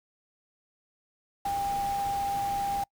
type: tone in noise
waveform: sine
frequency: 799 Hz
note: G5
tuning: 33 cents sharp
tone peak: -27 dBFS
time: 1.45-2.84 s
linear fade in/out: 5 ms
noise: pink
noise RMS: -41 dBFS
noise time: 1.45-2.84 s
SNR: +11 dB
effects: noise-tail reverb RT60 0.1 s tail -26 dB re dry